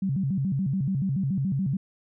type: tone with vibrato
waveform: sine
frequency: 161.9 Hz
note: E3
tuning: 31 cents flat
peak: -23 dBFS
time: 0.02-1.77 s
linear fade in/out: 5 ms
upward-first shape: square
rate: 7 Hz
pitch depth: 300 cents each way
effects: none